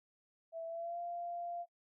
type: tone with pitch glide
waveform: sine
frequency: 659.3 to 693.3 Hz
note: E5 to F5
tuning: 0 to -13 cents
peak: -39 dBFS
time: 0.52-1.66 s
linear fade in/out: 50 ms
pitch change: +87 cents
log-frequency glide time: 0.66-0.99 s
effects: noise-tail reverb RT60 0.1 s tail -18 dB re dry